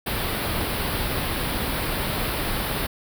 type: band-stop noise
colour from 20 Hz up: pink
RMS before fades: -26 dBFS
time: 0.06-2.87 s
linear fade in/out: 10 ms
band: 4800 to 9500 Hz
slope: 48 dB/octave
effects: none